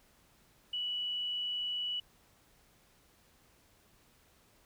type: tone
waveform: sine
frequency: 2949 Hz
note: F#7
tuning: 6 cents flat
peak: -33 dBFS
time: 0.73-2 s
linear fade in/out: 5 ms
effects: pink hiss -66 dBFS RMS until 4.65 s

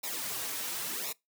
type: noise with flanger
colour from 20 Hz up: white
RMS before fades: -36 dBFS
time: 0.03-1.13 s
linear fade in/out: 10 ms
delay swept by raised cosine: 0.63 to 5.73 ms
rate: 0.94 Hz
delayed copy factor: -0.85
effects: noise-tail reverb RT60 0.2 s tail -24 dB re dry + high-pass 150 Hz 12 dB/octave

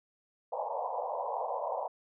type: band-pass noise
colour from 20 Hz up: white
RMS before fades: -35 dBFS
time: 0.52-1.88 s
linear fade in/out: 10 ms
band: 480 to 1000 Hz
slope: 96 dB/octave
effects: none

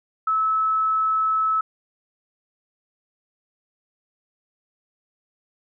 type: tone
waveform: sine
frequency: 1300 Hz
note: E6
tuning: 24 cents flat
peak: -18 dBFS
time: 0.27-1.61 s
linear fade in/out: 5 ms
effects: none

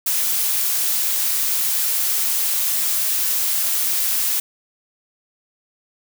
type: noise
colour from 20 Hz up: blue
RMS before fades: -20 dBFS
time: 0.06-4.4 s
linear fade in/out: 5 ms
effects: none

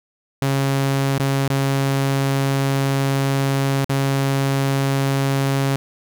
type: tone with dropouts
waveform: sawtooth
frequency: 136.9 Hz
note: C#3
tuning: 21 cents flat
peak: -13 dBFS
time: 0.42-5.76 s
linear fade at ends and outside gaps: 0 ms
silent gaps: 1.181-1.199 / 1.479-1.502 / 3.845-3.895 s
effects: none

